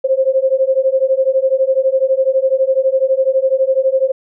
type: beating tone pair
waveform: sine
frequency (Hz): 523.3 / 535.3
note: C5 / C5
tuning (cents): 0 / +39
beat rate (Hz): 12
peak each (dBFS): -14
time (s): 0.04-4.12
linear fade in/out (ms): 10
effects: none